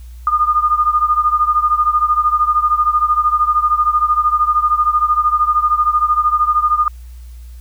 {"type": "beating tone pair", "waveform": "sine", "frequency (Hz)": [1215, 1228], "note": ["D#6", "D#6"], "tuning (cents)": [-42, -23], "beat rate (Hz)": 13, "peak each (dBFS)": [-13, -16], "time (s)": [0.27, 6.88], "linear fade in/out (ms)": 2, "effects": ["added 60 Hz sine -31 dBFS peak until 7.6 s", "white hiss -52 dBFS RMS until 7.6 s"]}